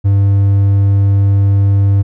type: tone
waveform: triangle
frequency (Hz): 99.3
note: G2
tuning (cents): +23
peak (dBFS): -5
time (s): 0.04-2.03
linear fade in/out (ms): 20
effects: none